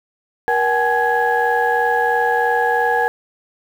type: tone cluster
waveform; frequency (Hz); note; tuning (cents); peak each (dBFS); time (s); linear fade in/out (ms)
sine; 475.9 / 766 / 849 / 1665; A#4 / G5 / G#5 / G#6; +36 / -40 / +38 / +4; -19; 0.48-3.08; 0
effects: tanh soft clip ceiling -6 dBFS + 7-bit